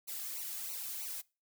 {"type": "noise with flanger", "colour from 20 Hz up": "blue", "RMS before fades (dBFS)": -41, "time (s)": [0.07, 1.22], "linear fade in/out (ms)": 20, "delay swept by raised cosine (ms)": [0.58, 2.18], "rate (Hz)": 3.1, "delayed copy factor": -0.95, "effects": ["noise-tail reverb RT60 0.3 s tail -23 dB re dry"]}